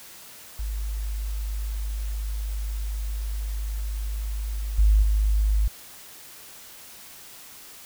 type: tone with level steps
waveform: sine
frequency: 52 Hz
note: G#1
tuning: 3 cents sharp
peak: -26 / -14 / -18 dBFS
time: 0.59-5.68 s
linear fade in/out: 5 ms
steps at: 4.78 / 5.02 s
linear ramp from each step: 10 ms
effects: white hiss -45 dBFS RMS until 7.85 s